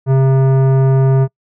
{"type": "tone with tanh clipping", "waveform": "sine", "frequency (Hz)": 133.6, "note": "C3", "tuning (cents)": 36, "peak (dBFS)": -10, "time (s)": [0.06, 1.28], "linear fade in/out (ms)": 50, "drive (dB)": 15, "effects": ["noise-tail reverb RT60 0.1 s tail -26 dB re dry"]}